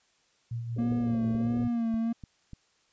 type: tone with tremolo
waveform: sine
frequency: 117 Hz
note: A#2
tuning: 7 cents sharp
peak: -30 dBFS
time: 0.51-1.68 s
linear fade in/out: 5 ms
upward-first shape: sine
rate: 5.5 Hz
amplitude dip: 40%
type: low-pass noise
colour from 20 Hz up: white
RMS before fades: -43 dBFS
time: 0.76-1.64 s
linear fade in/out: 5 ms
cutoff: 580 Hz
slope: 96 dB/octave
type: tone with vibrato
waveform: triangle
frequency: 232.7 Hz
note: A#3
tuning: 3 cents flat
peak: -24 dBFS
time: 0.78-2.13 s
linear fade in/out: 10 ms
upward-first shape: sine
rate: 1.5 Hz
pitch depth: 57 cents each way
type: click train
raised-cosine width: 5 ms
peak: -30 dBFS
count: 5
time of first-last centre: 1.35-2.533 s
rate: 3.38 Hz
effects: white hiss -68 dBFS RMS until 2.92 s + resampled to 16000 Hz